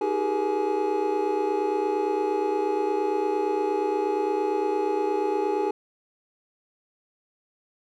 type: tone cluster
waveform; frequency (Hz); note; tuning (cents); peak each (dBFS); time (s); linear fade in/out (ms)
triangle; 315.7 / 386.6 / 415.2 / 476 / 842; D#4 / G4 / G#4 / A#4 / G#5; +25 / -24 / 0 / +36 / +24; -30 / -26 / -25 / -31 / -27; 0.01-5.71; 5
effects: none